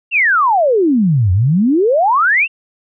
sine exponential two-way sweep, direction down then up, 2830 to 87.31 to 2830 Hz, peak -9 dBFS, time 0.11-2.48 s, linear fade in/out 50 ms, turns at 1.32 s, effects none

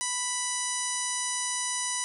harmonic tone, 987.8 Hz, B5, in tune, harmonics 1 / 2 / 3 / 4 / 5 / 6 / 7 / 8 / 9 / 10, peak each -37 / -38 / -41 / -40 / -42 / -34 / -38 / -43 / -34 / -38 dBFS, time 0.01-2.04 s, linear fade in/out 0 ms, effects none

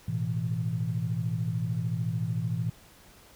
sine chord, A suspended second, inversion none, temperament equal, 110 / 123.47 / 164.81 Hz, A2 / B2 / E3, 0 / 0 / 0 cents, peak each -31 dBFS, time 0.08-2.7 s, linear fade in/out 5 ms, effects tanh soft clip ceiling -17 dBFS + pink hiss -55 dBFS RMS until 3.35 s

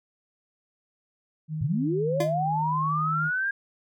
sine tone, 155.56 Hz, D#3, in tune, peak -28 dBFS, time 1.48-3.31 s, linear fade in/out 50 ms
sine linear sweep, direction up, 96.3 to 1628 Hz, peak -24 dBFS, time 1.61-3.51 s, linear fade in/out 5 ms
25% pulse tone with exponential decay, 344.1 Hz, F4, 26 cents flat, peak -19 dBFS, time 2.2-2.35 s, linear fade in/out 5 ms, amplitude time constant 31 ms
effects none

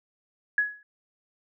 sine tone with exponential decay, 1681 Hz, G#6, 20 cents sharp, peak -17 dBFS, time 0.58-0.83 s, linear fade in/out 2 ms, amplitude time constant 54 ms, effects none

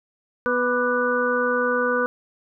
harmonic tone with a mistuned harmonic, 246.8 Hz, B3, 1 cent flat, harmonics 1 / 2 / 4 / 5 / 6, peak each -28 / -22 / -31 / -27 / -24 dBFS, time 0.46-2.06 s, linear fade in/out 0 ms, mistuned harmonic 5, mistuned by -62 cents, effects none

